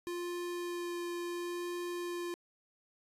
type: tone with vibrato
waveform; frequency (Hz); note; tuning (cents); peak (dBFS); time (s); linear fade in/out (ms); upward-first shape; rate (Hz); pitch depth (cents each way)
square; 349.2; F4; 0; -37; 0.07-2.34; 0; sine; 0.72; 8
effects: resampled to 32000 Hz